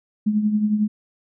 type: tone with tremolo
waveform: sine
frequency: 211.4 Hz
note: G#3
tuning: 31 cents sharp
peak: -14 dBFS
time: 0.26-0.88 s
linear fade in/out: 10 ms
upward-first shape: triangle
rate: 11 Hz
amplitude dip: 65%
effects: none